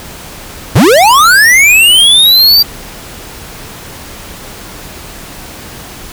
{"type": "linear sweep", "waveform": "square", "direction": "up", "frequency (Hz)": [76, 4719], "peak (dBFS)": -3, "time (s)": [0.75, 2.63], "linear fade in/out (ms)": 10, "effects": ["pink hiss -28 dBFS RMS until 6.12 s"]}